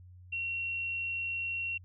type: tone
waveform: sine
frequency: 2734 Hz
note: F7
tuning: 37 cents flat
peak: -32 dBFS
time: 0.32-1.78 s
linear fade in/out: 10 ms
effects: added 90 Hz sine -50 dBFS peak until 1.84 s